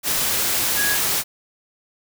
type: tone in noise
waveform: sine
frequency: 1661.2 Hz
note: G#6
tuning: in tune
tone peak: -21 dBFS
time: 0.75-0.98 s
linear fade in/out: 50 ms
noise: white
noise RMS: -21 dBFS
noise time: 0.03-1.24 s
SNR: -3 dB
effects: none